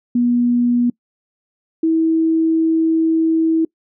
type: tone pair in turn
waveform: sine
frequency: 241.9 / 323.7 Hz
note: B3 / E4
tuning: -36 / -31 cents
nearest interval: perfect fourth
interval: 505 cents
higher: second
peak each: -12 dBFS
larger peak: neither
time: 0.15-0.9 / 1.83-3.65 s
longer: second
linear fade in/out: 5 ms
effects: noise-tail reverb RT60 0.1 s tail -24 dB re dry